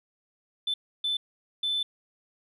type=tone bursts at uneven times; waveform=sine; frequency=3520 Hz; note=A7; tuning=in tune; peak=-24 dBFS; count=3; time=0.67-0.74 / 1.04-1.17 / 1.63-1.83 s; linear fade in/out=5 ms; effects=tanh soft clip ceiling -22 dBFS